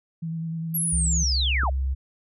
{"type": "tone with vibrato", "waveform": "sine", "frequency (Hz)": 163.4, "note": "E3", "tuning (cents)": -15, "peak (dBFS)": -27, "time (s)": [0.22, 1.24], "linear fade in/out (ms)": 10, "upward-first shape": "square", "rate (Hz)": 9.9, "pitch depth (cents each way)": 17}
{"type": "linear sweep", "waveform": "sine", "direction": "down", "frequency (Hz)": [11680, 548], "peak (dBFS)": -23, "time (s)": [0.74, 1.7], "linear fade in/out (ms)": 10}
{"type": "tone with pitch glide", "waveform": "sine", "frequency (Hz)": [67.6, 66.59], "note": ["C#2", "C2"], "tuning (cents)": [-43, 31], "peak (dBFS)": -22, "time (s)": [0.92, 1.95], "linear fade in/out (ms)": 20, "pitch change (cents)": -26, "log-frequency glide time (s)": [1.1, 1.48]}
{"type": "click", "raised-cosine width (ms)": 3, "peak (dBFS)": -22, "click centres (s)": 1.635}
{"effects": []}